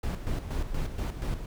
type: noise with tremolo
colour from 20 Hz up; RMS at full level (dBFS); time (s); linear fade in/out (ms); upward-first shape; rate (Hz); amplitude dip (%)
brown; -29; 0.03-1.46; 5; square; 4.2; 60
effects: none